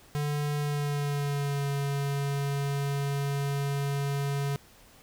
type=tone with pitch glide; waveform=square; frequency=146.7 to 140.64 Hz; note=D3 to C#3; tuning=-2 to +25 cents; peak=-28 dBFS; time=0.15-4.56 s; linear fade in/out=0 ms; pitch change=-73 cents; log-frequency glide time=0.59-1.68 s; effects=pink hiss -56 dBFS RMS until 5.02 s